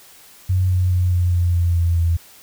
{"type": "tone with pitch steps", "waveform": "sine", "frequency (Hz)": [92.5, 91.23, 89.97, 88.73, 87.51, 86.31, 85.12, 83.95], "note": ["F#2", "F#2", "F#2", "F2", "F2", "F2", "F2", "E2"], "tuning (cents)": [0, -24, -48, 28, 4, -20, -44, 32], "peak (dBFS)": -14, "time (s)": [0.49, 2.17], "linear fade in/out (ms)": 10, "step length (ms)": 210, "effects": ["white hiss -46 dBFS RMS until 2.42 s"]}